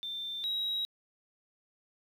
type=tone pair in turn; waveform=sine; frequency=3570 / 3836 Hz; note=A7 / A#7; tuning=+24 / +49 cents; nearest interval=minor second; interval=125 cents; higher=second; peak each=-35 / -29 dBFS; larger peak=second; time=0.03-0.44 / 0.44-0.85 s; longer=neither; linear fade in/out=0 ms; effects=tanh soft clip ceiling -27 dBFS + 10-bit